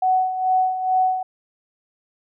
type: tone with tremolo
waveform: sine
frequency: 746 Hz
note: F#5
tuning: 14 cents sharp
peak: -14 dBFS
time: 0.02-1.23 s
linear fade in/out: 5 ms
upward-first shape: sine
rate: 2.3 Hz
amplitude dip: 65%
effects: none